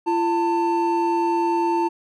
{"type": "tone pair together", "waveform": "triangle", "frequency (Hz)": [340.7, 895], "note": ["F4", "A5"], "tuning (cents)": [-43, 29], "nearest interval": "octave + perfect fourth", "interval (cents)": 1672, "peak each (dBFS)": -19, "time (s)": [0.06, 1.89], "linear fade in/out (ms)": 20, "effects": []}